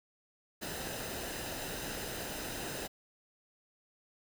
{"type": "noise with comb filter", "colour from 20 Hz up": "pink", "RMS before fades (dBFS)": -40, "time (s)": [0.61, 2.88], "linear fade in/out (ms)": 20, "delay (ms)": 0.89, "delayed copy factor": -0.5, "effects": []}